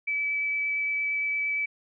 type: tone with vibrato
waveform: sine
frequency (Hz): 2300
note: D7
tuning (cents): -37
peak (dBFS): -25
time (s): 0.07-1.66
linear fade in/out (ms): 10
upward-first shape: triangle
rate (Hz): 8.7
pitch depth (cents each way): 8
effects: none